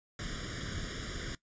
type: noise with comb filter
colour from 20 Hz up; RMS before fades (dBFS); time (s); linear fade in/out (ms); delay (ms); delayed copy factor
pink; -39; 0.19-1.35; 2; 0.58; +1
effects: noise-tail reverb RT60 0.1 s tail -18 dB re dry + resampled to 16000 Hz